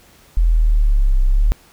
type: linear two-way sweep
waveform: sine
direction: down then up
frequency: 42.58 to 31.73 to 39.19 Hz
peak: -10 dBFS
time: 0.37-1.52 s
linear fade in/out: 0 ms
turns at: 1.24 s
effects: pink hiss -49 dBFS RMS until 1.72 s